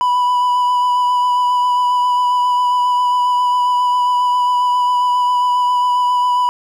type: tone with vibrato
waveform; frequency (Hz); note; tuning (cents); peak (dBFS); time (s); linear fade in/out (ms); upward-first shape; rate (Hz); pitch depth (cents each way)
triangle; 987.8; B5; 0; -10; 0.01-6.49; 0; sine; 7.4; 14
effects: none